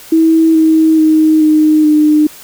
sine tone with pitch steps, 323.4 / 318.2 / 313.1 / 308.1 / 303.1 Hz, E4 / D#4 / D#4 / D#4 / D#4, -33 / +39 / +11 / -17 / -45 cents, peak -5 dBFS, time 0.12-2.27 s, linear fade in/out 5 ms, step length 430 ms, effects white hiss -35 dBFS RMS until 2.43 s

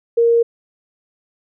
sine tone, 466.2 Hz, A#4, in tune, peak -10 dBFS, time 0.17-0.43 s, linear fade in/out 10 ms, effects none

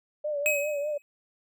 sine tone with vibrato, 587.3 Hz, D5, in tune, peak -27 dBFS, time 0.24-0.98 s, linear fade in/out 10 ms, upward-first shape triangle, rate 5 Hz, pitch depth 71 cents each way
square tone with exponential decay, 2542 Hz, D#7, 36 cents sharp, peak -21 dBFS, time 0.46-1.02 s, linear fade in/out 0 ms, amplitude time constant 120 ms
effects none

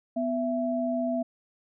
sine tone pair together, 248.9 / 665.2 Hz, B3 / E5, +14 / +16 cents, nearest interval octave + perfect fourth, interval 1702 cents, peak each -28 dBFS, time 0.16-1.23 s, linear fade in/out 10 ms, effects none

